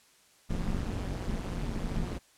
brown noise with amplitude modulation, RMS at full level -29 dBFS, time 0.49-2.19 s, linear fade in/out 20 ms, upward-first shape sine, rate 188 Hz, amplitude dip 90%, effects white hiss -62 dBFS RMS until 2.37 s + low-pass 10000 Hz 12 dB/octave

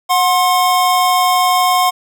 square tone pair together, 732 / 1060.2 Hz, F#5 / C6, -19 / +23 cents, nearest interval tritone, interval 642 cents, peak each -14 dBFS, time 0.09-1.91 s, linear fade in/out 20 ms, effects none

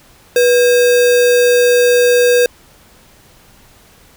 sine tone with sample-and-hold, 487.8 Hz, B4, 21 cents flat, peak -7 dBFS, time 0.36-2.46 s, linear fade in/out 2 ms, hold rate 2100 Hz, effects pink hiss -46 dBFS RMS until 4.16 s

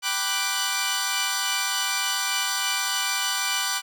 10% pulse chord, G major seventh, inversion none, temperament equal, 784 / 987.8 / 1174.7 / 1480 Hz, G5 / B5 / D6 / F#6, 0 / 0 / 0 / 0 cents, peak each -24 / -22 / -20 / -19 dBFS, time 0.02-3.82 s, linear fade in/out 50 ms, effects none

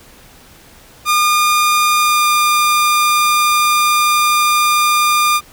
sawtooth tone with pitch glide, 1212 to 1204.3 Hz, D#6 to D6, -46 to +43 cents, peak -7 dBFS, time 1.05-5.41 s, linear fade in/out 50 ms, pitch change -11 cents, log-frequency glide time 1.99-2.26 s, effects pink hiss -43 dBFS RMS until 5.52 s

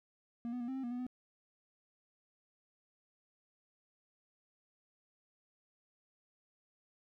triangle tone with pitch steps, 235.8 / 247.3 / 238.6 / 263.2 / 265.8 / 239.6 / 246 / 251.3 Hz, A#3 / B3 / A#3 / C4 / C4 / A#3 / B3 / B3, +20 / +3 / +41 / +10 / +27 / +48 / -7 / +30 cents, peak -35 dBFS, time 0.45-1.066 s, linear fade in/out 0 ms, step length 77 ms, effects none

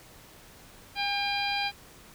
harmonic tone with a mistuned harmonic, 801 Hz, G5, 37 cents sharp, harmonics 1 / 2 / 3 / 4 / 5 / 6, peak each -31 / -37 / -32 / -36 / -36 / -37 dBFS, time 0.95-1.72 s, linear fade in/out 50 ms, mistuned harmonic 1, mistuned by +18 cents, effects pink hiss -52 dBFS RMS until 2.14 s

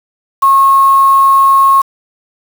sine tone with quantisation, 1088 Hz, C#6, 33 cents flat, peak -4 dBFS, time 0.42-1.82 s, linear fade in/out 10 ms, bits 4, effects none

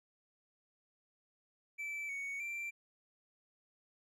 triangle tone with pitch steps, 2320 / 2229 / 2353 Hz, D7 / C#7 / D7, -22 / +9 / +3 cents, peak -37 dBFS, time 1.78-2.71 s, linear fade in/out 20 ms, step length 310 ms, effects none

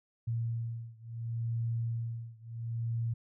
sine beating tone pair, 115.4 / 116.11 Hz, A#2 / A#2, -17 / -6 cents, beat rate 0.71 Hz, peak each -35 / -36 dBFS, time 0.27-3.14 s, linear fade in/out 10 ms, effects none

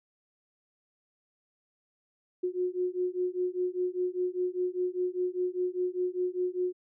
sine beating tone pair, 360 / 365 Hz, F#4 / F#4, -47 / -24 cents, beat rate 5 Hz, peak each -31 dBFS, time 2.43-6.73 s, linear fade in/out 10 ms, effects none

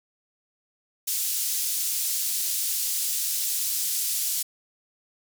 white band-pass noise, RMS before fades -27 dBFS, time 1.07-4.43 s, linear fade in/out 10 ms, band 4900 to 16000 Hz, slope 12 dB/octave, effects none

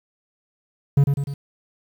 triangle tone with echo, 140.5 Hz, C#3, 24 cents sharp, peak -9 dBFS, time 0.97-1.04 s, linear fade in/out 5 ms, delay 100 ms, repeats 3, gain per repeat -5 dB, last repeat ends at 1.34 s, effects 8-bit

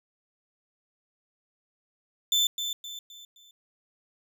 35% pulse tone with echo, 3533 Hz, A7, 6 cents sharp, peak -19 dBFS, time 2.32-2.47 s, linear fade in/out 2 ms, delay 260 ms, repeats 4, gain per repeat -8 dB, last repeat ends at 3.51 s, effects none

